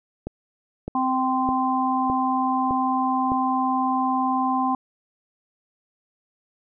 click train, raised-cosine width 2 ms, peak -16 dBFS, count 6, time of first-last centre 0.27-3.319 s, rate 1.64 Hz
harmonic tone, 259.7 Hz, C4, 13 cents flat, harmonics 1 / 3 / 4, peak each -24 / -24 / -24 dBFS, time 0.95-4.75 s, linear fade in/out 2 ms
effects none

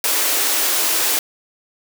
white high-pass noise, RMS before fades -18 dBFS, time 0.04-1.19 s, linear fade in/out 2 ms, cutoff 270 Hz, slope 96 dB/octave, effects none

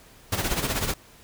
pink noise with tremolo, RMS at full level -24 dBFS, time 0.32-0.94 s, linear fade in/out 5 ms, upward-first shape sine, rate 16 Hz, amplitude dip 65%, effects pink hiss -52 dBFS RMS until 1.23 s

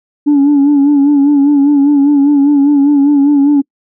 sine tone with vibrato, 285.1 Hz, C#4, 49 cents sharp, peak -3 dBFS, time 0.26-3.62 s, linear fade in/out 20 ms, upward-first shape sine, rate 5 Hz, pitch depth 55 cents each way, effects noise-tail reverb RT60 0.1 s tail -26 dB re dry + tanh soft clip ceiling -3 dBFS

